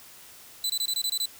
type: tone bursts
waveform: sawtooth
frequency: 4000 Hz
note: B7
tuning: 21 cents sharp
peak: -22 dBFS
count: 8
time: 0.64-1.257 s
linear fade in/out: 2 ms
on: 57 ms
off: 23 ms
effects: white hiss -49 dBFS RMS until 1.39 s